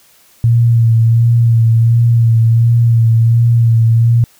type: tone with vibrato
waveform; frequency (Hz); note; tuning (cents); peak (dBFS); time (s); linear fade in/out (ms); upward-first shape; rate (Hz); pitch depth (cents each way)
sine; 115.7; A#2; -13; -6; 0.44-4.24; 0; sine; 1.4; 30
effects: white hiss -48 dBFS RMS until 4.39 s